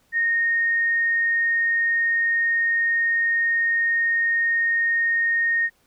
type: tone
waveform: sine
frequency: 1851 Hz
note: A#6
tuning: 13 cents flat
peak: -18 dBFS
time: 0.12-5.7 s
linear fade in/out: 50 ms
effects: pink hiss -63 dBFS RMS until 5.86 s